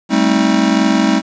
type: chord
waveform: square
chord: A half-diminished seventh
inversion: third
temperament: just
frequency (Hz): 198 / 220 / 264 / 316.8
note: G3 / A3 / C4 / Eb4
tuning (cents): +18 / 0 / +16 / +31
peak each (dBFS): -17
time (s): 0.09-1.22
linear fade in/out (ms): 50
effects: resampled to 16000 Hz + 7-bit